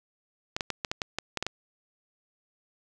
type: clicks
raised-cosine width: 0.2 ms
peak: -12 dBFS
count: 10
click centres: 0.565 / 0.608 / 0.703 / 0.848 / 0.915 / 1.018 / 1.186 / 1.373 / 1.426 / 1.466 s
effects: none